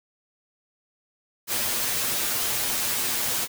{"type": "noise with comb filter", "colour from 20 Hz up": "white", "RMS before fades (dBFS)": -26, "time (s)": [1.47, 3.48], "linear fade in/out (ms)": 50, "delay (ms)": 8.4, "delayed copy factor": 0.9, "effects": []}